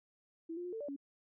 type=tone with pitch steps; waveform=sine; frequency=329 / 352 / 357.4 / 447.6 / 580 / 280 Hz; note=E4 / F4 / F4 / A4 / D5 / C#4; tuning=-3 / +14 / +40 / +30 / -22 / +18 cents; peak=-39 dBFS; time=0.49-0.964 s; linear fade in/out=10 ms; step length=79 ms; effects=none